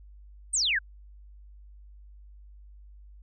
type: exponential sweep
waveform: sine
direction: down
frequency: 9040 to 1487 Hz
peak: -23 dBFS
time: 0.53-0.79 s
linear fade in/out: 10 ms
effects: added 50 Hz sine -47 dBFS peak until 3.22 s